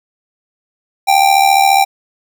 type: tone with amplitude modulation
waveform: square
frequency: 786 Hz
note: G5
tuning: 4 cents sharp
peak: -5 dBFS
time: 1.07-1.85 s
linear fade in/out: 20 ms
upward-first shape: sine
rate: 74.5 Hz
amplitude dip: 70%
effects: none